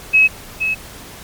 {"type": "tone pair in turn", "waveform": "sine", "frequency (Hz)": [2565, 2578], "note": ["E7", "E7"], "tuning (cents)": [-48, -39], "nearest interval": "unison", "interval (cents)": 9, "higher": "second", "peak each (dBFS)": [-7, -15], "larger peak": "first", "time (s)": [[0.13, 0.28], [0.6, 0.75]], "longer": "neither", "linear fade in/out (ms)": 20, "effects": ["pink hiss -36 dBFS RMS until 1.23 s", "MP3 96 kbps"]}